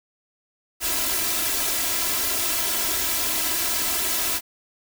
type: noise with comb filter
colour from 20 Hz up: white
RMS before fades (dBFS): -24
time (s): 0.8-4.41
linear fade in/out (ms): 50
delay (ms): 3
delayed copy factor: +0.9
effects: none